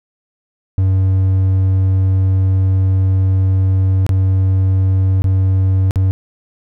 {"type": "tone with dropouts", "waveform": "triangle", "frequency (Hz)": 94.9, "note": "F#2", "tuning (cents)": 44, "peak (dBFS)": -8, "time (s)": [0.78, 6.11], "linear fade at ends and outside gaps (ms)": 0, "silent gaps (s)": [[4.065, 4.092], [5.22, 5.242], [5.909, 5.958]], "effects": []}